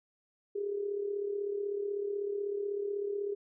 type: tone with amplitude modulation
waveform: sine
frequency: 405.3 Hz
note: G#4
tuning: 42 cents flat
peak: -29 dBFS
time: 0.55-3.35 s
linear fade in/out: 10 ms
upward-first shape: sine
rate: 36.1 Hz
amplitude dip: 60%
effects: none